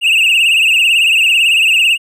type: tone with vibrato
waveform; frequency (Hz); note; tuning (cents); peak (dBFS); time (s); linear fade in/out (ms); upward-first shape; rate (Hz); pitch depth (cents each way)
triangle; 2697; E7; +39; -6; 0.01-1.98; 50; triangle; 18; 130
effects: none